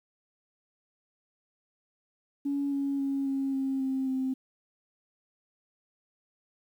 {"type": "tone with pitch steps", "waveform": "sine", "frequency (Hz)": [281.7, 278.3, 274.9, 271.6, 268.4, 265.1, 261.9], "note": ["C#4", "C#4", "C#4", "C#4", "C4", "C4", "C4"], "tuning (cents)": [28, 7, -14, -35, 44, 23, 2], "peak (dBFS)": -26, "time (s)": [2.45, 4.34], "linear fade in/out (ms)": 10, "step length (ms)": 270, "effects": ["tanh soft clip ceiling -22 dBFS", "10-bit"]}